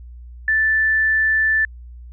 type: tone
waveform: sine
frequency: 1760 Hz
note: A6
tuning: in tune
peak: -14 dBFS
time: 0.48-1.65 s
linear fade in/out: 2 ms
effects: added 60 Hz sine -35 dBFS peak until 2.12 s